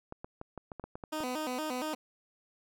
clicks, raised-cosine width 1 ms, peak -27 dBFS, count 10, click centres 0.124 / 0.245 / 0.414 / 0.577 / 0.718 / 0.797 / 0.84 / 0.955 / 1.038 / 1.205 s
15% pulse tone with vibrato, 279.1 Hz, C#4, 12 cents sharp, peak -27 dBFS, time 1.12-1.95 s, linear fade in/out 10 ms, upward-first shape square, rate 4.3 Hz, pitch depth 180 cents each way
effects none

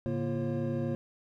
triangle tone cluster, 110.1 / 142.4 / 236.3 / 345.1 / 539 Hz, A2 / C#3 / A#3 / F4 / C#5, +2 / +47 / +24 / -21 / -49 cents, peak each -35 / -33 / -32 / -35 / -36 dBFS, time 0.06-0.95 s, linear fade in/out 0 ms, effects none

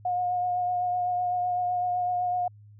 sine tone with vibrato, 719 Hz, F#5, 50 cents flat, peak -24 dBFS, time 0.05-2.48 s, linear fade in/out 5 ms, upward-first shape triangle, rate 7.9 Hz, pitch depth 20 cents each way, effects added 104 Hz sine -48 dBFS peak until 2.79 s

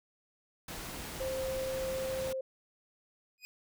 pink noise, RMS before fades -42 dBFS, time 0.68-2.33 s, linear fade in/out 5 ms
sine tone, 526 Hz, C5, 9 cents sharp, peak -33 dBFS, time 1.2-2.41 s, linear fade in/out 5 ms
25% pulse tone with exponential growth, 2489 Hz, D#7, in tune, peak -37 dBFS, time 3.38-3.45 s, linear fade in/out 0 ms, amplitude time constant 15 ms
effects none

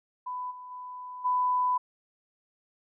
sine tone with level steps, 998 Hz, B5, 18 cents sharp, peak -32 / -41 / -38 / -23 dBFS, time 0.26-1.78 s, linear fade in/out 10 ms, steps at 0.5 / 0.7 / 1.24 s, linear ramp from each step 20 ms, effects none

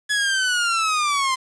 sawtooth linear sweep, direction down, 1700 to 1029 Hz, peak -15 dBFS, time 0.09-1.36 s, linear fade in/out 20 ms, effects resampled to 22050 Hz + 7-bit

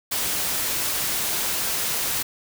white noise, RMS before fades -25 dBFS, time 0.11-2.23 s, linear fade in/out 10 ms, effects none

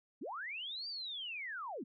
sine linear two-way sweep, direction up then down, 185 to 4745 to 185 Hz, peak -40 dBFS, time 0.21-1.84 s, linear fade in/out 10 ms, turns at 0.88 s, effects none

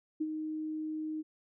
sine tone with ADSR envelope, 311.1 Hz, D#4, in tune, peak -28 dBFS, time 0.2-1.23 s, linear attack 13 ms, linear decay 45 ms, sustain -6 dB, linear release 28 ms, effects none

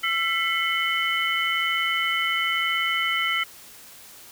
sine tone cluster, 1344 / 2001 / 2162 / 3026 Hz, E6 / B6 / C#7 / F#7, +33 / +22 / -44 / +38 cents, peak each -27 dBFS, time 0.03-3.44 s, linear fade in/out 10 ms, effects white hiss -46 dBFS RMS until 4.31 s

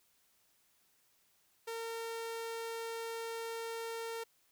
sawtooth tone, 457.1 Hz, A#4, 34 cents flat, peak -35 dBFS, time 1.67-4.24 s, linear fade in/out 10 ms, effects white hiss -72 dBFS RMS until 4.51 s

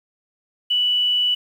sine tone, 2960 Hz, F#7, in tune, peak -16 dBFS, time 0.7-1.35 s, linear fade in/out 10 ms, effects 8-bit

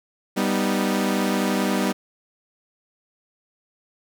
sawtooth chord, G augmented, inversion none, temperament equal, 196 / 246.9 / 311.1 Hz, G3 / B3 / D#4, 0 / 0 / 0 cents, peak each -19 / -21 / -23 dBFS, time 0.36-1.93 s, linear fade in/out 20 ms, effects none

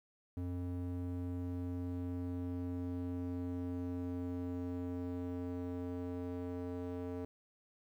square tone with band-pass filter sweep, 88.8 Hz, F2, 29 cents sharp, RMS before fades -40 dBFS, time 0.37-7.25 s, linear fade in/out 0 ms, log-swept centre 190 to 380 Hz, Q 1.6, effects 12-bit

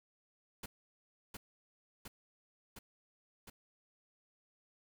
pink noise with echo, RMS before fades -45 dBFS, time 0.63-0.66 s, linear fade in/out 5 ms, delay 710 ms, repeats 4, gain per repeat -2 dB, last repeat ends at 3.5 s, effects none

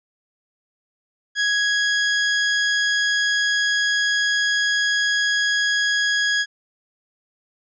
sawtooth tone, 1661.2 Hz, G#6, in tune, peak -14 dBFS, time 1.35-6.46 s, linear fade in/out 50 ms, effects resampled to 16000 Hz

